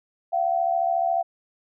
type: tone pair together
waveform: sine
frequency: 685 / 759.1 Hz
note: F5 / F#5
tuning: -34 / +44 cents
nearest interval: major second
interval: 178 cents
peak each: -22 / -24 dBFS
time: 0.32-1.23 s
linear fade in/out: 20 ms
effects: none